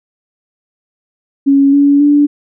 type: tone with pitch steps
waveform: sine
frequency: 277.2 / 283.8 / 290.6 Hz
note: C#4 / C#4 / D4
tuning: 0 / +41 / -18 cents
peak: -5 dBFS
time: 1.46-2.27 s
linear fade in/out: 20 ms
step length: 270 ms
effects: none